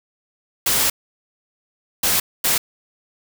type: noise bursts at uneven times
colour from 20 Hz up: white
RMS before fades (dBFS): -18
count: 3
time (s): 0.66-0.9 / 2.03-2.2 / 2.44-2.58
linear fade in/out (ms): 5
effects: none